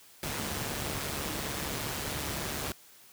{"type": "noise with amplitude modulation", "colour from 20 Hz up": "pink", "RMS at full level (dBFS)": -32, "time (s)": [0.23, 2.72], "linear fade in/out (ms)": 2, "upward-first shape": "sine", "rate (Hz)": 144, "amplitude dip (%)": 50, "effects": ["white hiss -56 dBFS RMS until 3.12 s", "high-pass 60 Hz 12 dB/octave"]}